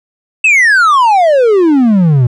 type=exponential sweep; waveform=triangle; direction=down; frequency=2687 to 116.54 Hz; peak=-3 dBFS; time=0.44-2.27 s; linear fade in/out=5 ms; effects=resampled to 24000 Hz